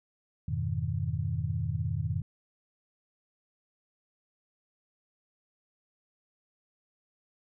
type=chord; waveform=sine; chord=F half-diminished seventh; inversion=none; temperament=equal; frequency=87.31 / 103.83 / 123.47 / 155.56 Hz; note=F2 / Ab2 / Cb3 / Eb3; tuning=0 / 0 / 0 / 0 cents; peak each=-34 dBFS; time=0.48-2.22 s; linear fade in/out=5 ms; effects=none